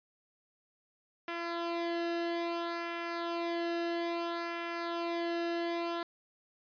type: tone with flanger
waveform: sawtooth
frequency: 340 Hz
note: F4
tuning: 46 cents flat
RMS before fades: -35 dBFS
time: 1.28-6.03 s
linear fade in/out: 2 ms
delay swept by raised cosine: 0.23 to 0.89 ms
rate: 0.6 Hz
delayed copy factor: -0.65
effects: resampled to 11025 Hz